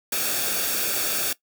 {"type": "noise with comb filter", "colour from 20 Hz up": "white", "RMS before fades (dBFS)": -25, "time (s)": [0.12, 1.33], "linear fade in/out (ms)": 5, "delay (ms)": 0.99, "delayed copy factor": -0.6, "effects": ["noise-tail reverb RT60 0.1 s tail -19 dB re dry"]}